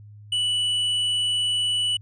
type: tone with hard clipping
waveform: triangle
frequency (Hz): 2960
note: F#7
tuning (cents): 0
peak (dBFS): -22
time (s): 0.32-1.97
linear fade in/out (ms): 5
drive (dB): 8
effects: added 104 Hz sine -42 dBFS peak until 2.01 s + resampled to 22050 Hz